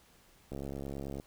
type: click train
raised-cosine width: 2 ms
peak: -27 dBFS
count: 48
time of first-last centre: 0.52-1.199 s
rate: 69.2 Hz
effects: pink hiss -63 dBFS RMS until 1.26 s